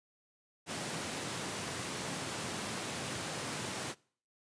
pink high-pass noise, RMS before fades -39 dBFS, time 0.66-3.95 s, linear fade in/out 50 ms, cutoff 110 Hz, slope 24 dB/octave, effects noise-tail reverb RT60 0.5 s tail -24 dB re dry + resampled to 22050 Hz

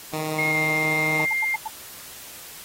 10% pulse tone, 155.56 Hz, D#3, in tune, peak -18 dBFS, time 0.13-1.25 s, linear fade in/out 2 ms
sine tone with pitch glide, 2146 to 2109 Hz, C7 to C7, +43 to +13 cents, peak -21 dBFS, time 0.38-1.56 s, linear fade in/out 10 ms, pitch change -30 cents, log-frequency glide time 0.49-0.56 s
sine tone bursts, 878 Hz, A5, 4 cents flat, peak -26 dBFS, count 5, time 1.19-1.679 s, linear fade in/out 5 ms, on 25 ms, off 91 ms
effects white hiss -41 dBFS RMS until 2.64 s + AAC 48 kbps

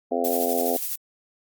harmonic tone, 85.9 Hz, F2, 28 cents flat, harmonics 3 / 4 / 5 / 6 / 7 / 8 / 9, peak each -29 / -33 / -28 / -29 / -33 / -27 / -34 dBFS, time 0.11-0.77 s, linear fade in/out 10 ms
violet noise with tremolo, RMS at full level -27 dBFS, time 0.24-0.96 s, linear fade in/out 10 ms, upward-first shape square, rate 12 Hz, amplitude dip 40%
effects Opus 32 kbps

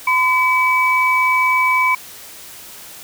sine tone pair together, 1018.3 / 2286 Hz, C6 / D7, -47 / -47 cents, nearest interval octave + major second, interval 1400 cents, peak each -15 dBFS, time 0.07-1.95 s, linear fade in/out 5 ms, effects white hiss -37 dBFS RMS until 3.03 s

